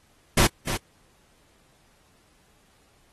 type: noise with echo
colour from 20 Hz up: pink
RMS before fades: -19 dBFS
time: 0.37-0.47 s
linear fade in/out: 5 ms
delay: 300 ms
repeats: 1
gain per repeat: -9 dB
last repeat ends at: 0.77 s
effects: pink hiss -62 dBFS RMS until 3.12 s + AAC 32 kbps